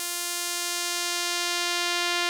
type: tone with band-pass filter sweep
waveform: sawtooth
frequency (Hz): 349.2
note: F4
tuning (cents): 0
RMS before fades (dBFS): -28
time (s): 0-2.29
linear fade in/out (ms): 0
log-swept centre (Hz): 9900 to 3400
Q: 0.82
effects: none